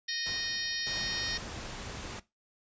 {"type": "harmonic tone", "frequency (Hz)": 619, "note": "D#5", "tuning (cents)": -9, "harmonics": [3, 4, 5, 6, 7, 8, 9], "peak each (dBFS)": [-38, -46, -43, -38, -38, -42, -38], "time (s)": [0.08, 1.38], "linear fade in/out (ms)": 10}
{"type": "noise with exponential decay", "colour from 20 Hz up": "pink", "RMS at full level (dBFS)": -43, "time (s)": [0.26, 1.69], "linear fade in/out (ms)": 1, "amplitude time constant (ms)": 310}
{"type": "noise", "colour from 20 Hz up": "pink", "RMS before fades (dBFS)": -41, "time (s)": [0.86, 2.2], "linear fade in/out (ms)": 10}
{"effects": ["noise-tail reverb RT60 0.2 s tail -17 dB re dry", "resampled to 16000 Hz"]}